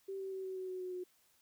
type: tone with pitch steps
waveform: sine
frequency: 388.5 / 384.7 / 380.9 / 377.2 / 373.5 / 369.9 / 366.3 / 362.7 Hz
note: G4 / G4 / G4 / F#4 / F#4 / F#4 / F#4 / F#4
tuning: -16 / -33 / -50 / +33 / +16 / 0 / -17 / -34 cents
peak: -39 dBFS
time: 0.08-1.04 s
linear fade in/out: 10 ms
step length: 120 ms
effects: white hiss -71 dBFS RMS until 1.41 s